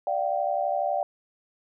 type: tone cluster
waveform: sine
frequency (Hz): 587 / 702 / 774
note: D5 / F5 / G5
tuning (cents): -1 / +9 / -22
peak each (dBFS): -28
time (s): 0.07-1.03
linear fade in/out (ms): 2
effects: none